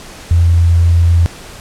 sine tone, 85 Hz, F2, 46 cents flat, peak -6 dBFS, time 0.31-1.26 s, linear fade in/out 0 ms, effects pink hiss -33 dBFS RMS until 1.6 s + low-pass 10000 Hz 12 dB/octave

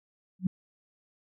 sine tone with exponential growth, 185 Hz, F#3, in tune, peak -19 dBFS, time 0.39-0.47 s, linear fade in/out 5 ms, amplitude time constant 16 ms, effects none

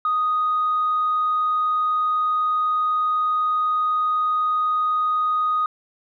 sine tone, 1244 Hz, D#6, 1 cent flat, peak -17 dBFS, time 0.05-5.66 s, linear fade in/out 2 ms, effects tanh soft clip ceiling -14 dBFS

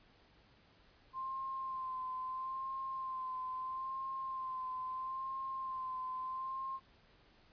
sine tone with vibrato, 1046.5 Hz, C6, in tune, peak -38 dBFS, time 1.13-6.8 s, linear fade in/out 50 ms, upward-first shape sine, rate 0.76 Hz, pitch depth 30 cents each way, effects pink hiss -66 dBFS RMS until 7.52 s + resampled to 11025 Hz

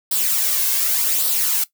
blue noise with flanger, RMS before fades -19 dBFS, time 0.11-1.64 s, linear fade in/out 5 ms, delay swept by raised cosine 0.22 to 1.92 ms, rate 0.87 Hz, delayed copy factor +0.5, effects noise-tail reverb RT60 0.1 s tail -17 dB re dry

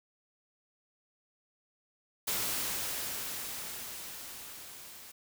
white noise with level ramp, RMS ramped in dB -32 to -50 dBFS, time 2.27-5.12 s, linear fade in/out 10 ms, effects none

